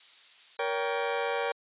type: noise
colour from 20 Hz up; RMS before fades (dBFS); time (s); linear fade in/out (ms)
violet; -39; 0-0.57; 5
type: chord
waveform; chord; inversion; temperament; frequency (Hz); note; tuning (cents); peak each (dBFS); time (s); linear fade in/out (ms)
sawtooth; G diminished; first; just; 470.4 / 564.5 / 784; Bb4 / Db5 / G5; +16 / +31 / 0; -27 / -29 / -30; 0.59-1.52; 5
effects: resampled to 8000 Hz